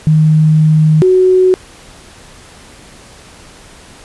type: tone pair in turn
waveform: sine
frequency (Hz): 155.56 / 370.8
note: D#3 / F#4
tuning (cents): 0 / +4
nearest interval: octave + minor third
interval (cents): 1504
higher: second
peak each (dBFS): -5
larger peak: neither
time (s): 0.07-1.02 / 1.02-1.54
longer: first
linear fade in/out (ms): 0
effects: pink hiss -38 dBFS RMS until 4.04 s + resampled to 24000 Hz